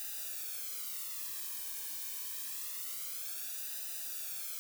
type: noise with flanger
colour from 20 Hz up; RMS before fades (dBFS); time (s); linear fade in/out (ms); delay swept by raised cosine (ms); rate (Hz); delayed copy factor
blue; -41; 0-4.59; 0; 0.91 to 1.5; 0.26; -1
effects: none